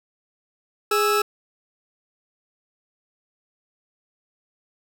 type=tone pair together; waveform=40% pulse; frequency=414.5 / 1316 Hz; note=G#4 / E6; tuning=-3 / -3 cents; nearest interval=octave + minor sixth; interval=2000 cents; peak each=-20 dBFS; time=0.91-1.22 s; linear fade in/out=5 ms; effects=none